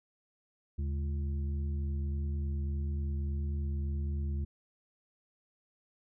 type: harmonic tone with a mistuned harmonic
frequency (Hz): 69.3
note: C#2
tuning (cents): 0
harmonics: 1 / 2 / 3 / 5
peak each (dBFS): -31 / -43 / -44 / -51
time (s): 0.78-4.45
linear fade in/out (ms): 10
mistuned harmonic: 1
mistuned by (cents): +140
effects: none